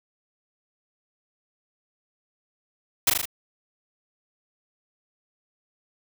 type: noise with echo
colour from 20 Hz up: white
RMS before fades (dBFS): -18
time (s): 3.07-3.1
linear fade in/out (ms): 5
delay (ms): 39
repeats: 4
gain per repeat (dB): -3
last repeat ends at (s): 3.256
effects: none